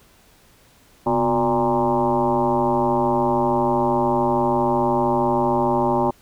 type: tone with frequency modulation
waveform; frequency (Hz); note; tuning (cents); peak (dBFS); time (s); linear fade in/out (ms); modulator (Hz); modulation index
sine; 587.3; D5; 0; -16; 1.06-6.11; 10; 113; 3.6
effects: pink hiss -54 dBFS RMS until 6.21 s